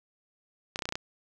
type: clicks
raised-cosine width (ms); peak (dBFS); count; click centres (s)
0.2; -15; 7; 0.759 / 0.791 / 0.822 / 0.855 / 0.89 / 0.924 / 0.955
effects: none